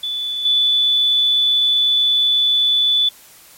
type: tone with level steps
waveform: sine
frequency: 3474 Hz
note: A7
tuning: 23 cents flat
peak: -20 / -12 dBFS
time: 0.03-3.09 s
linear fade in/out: 5 ms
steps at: 0.45 s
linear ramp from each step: 5 ms
effects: white hiss -45 dBFS RMS until 3.57 s + MP3 64 kbps